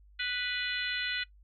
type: harmonic tone with a mistuned harmonic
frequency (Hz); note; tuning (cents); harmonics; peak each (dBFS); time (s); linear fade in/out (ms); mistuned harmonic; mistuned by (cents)
493.9; B4; 0; 3 / 4 / 5 / 6 / 7 / 8; -36 / -37 / -38 / -39 / -39 / -40; 0.19-1.24; 10; 8; +51
effects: noise-tail reverb RT60 0.1 s tail -20 dB re dry + added 50 Hz sine -55 dBFS peak until 1.43 s